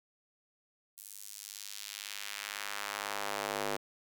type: tone with high-pass filter sweep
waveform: square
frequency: 51 Hz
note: G#1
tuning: 31 cents flat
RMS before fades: -40 dBFS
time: 0.97-3.77 s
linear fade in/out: 10 ms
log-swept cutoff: 9900 to 430 Hz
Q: 0.94
effects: none